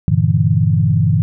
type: chord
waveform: sine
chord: E half-diminished seventh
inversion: first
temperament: equal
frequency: 98 / 116.54 / 146.83 / 164.81 Hz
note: G2 / Bb2 / D3 / E3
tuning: 0 / 0 / 0 / 0 cents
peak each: -16 dBFS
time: 0.08-1.22 s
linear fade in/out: 0 ms
effects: none